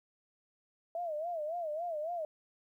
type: tone with vibrato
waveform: sine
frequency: 649 Hz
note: E5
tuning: 27 cents flat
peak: -34 dBFS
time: 0.95-2.25 s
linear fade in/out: 2 ms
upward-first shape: sine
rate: 3.6 Hz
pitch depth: 150 cents each way
effects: 12-bit